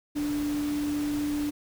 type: tone in noise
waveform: sine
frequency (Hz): 293.7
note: D4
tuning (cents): 0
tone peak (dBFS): -26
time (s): 0.15-1.51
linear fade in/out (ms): 20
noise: pink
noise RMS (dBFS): -40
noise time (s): 0.15-1.51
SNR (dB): +11
effects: none